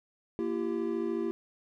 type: chord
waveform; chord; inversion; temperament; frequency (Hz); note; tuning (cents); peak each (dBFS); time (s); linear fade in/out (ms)
triangle; E diminished; second; equal with one note detuned; 233.1 / 338.3 / 392; Bb3 / E4 / G4; 0 / +45 / 0; -34 / -30 / -32; 0.39-1.31; 0
effects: none